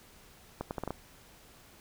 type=accelerating click train; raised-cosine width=1 ms; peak=-20 dBFS; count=6; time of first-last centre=0.61-0.906 s; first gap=99 ms; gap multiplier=0.74; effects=pink hiss -57 dBFS RMS until 1.8 s